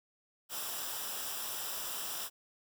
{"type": "noise with comb filter", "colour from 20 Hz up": "white", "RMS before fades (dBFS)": -39, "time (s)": [0.49, 2.3], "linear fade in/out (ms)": 50, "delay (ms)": 0.46, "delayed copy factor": -0.65, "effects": []}